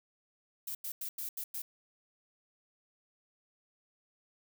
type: noise bursts at uneven times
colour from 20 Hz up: violet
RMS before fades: -39 dBFS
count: 6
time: 0.67-0.75 / 0.84-0.92 / 1.01-1.09 / 1.18-1.29 / 1.37-1.44 / 1.54-1.62 s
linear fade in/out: 5 ms
effects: none